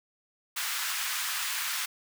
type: high-pass noise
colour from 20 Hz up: pink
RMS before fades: -32 dBFS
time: 0.56-1.86 s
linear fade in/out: 10 ms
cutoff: 1200 Hz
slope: 24 dB/octave
effects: none